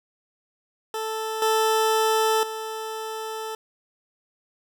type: tone with level steps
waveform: 20% pulse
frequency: 440 Hz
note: A4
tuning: in tune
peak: -22 / -14 / -25 dBFS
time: 0.94-3.55 s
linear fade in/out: 2 ms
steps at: 1.42 / 2.43 s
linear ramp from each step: 2 ms
effects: none